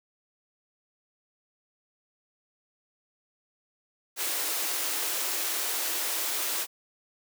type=high-pass noise; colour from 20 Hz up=white; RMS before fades=-30 dBFS; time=4.16-6.67 s; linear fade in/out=50 ms; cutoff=290 Hz; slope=96 dB/octave; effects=none